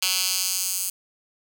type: tone with high-pass filter sweep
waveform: 10% pulse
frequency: 185.8 Hz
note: F#3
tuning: 7 cents sharp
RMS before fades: -25 dBFS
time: 0.02-0.9 s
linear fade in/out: 5 ms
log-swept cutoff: 3500 to 8500 Hz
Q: 1.2
effects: none